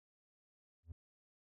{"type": "tone with exponential growth", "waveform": "triangle", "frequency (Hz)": 82.41, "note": "E2", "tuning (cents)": 0, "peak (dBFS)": -40, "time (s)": [0.83, 0.92], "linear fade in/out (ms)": 5, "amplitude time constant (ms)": 18, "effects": []}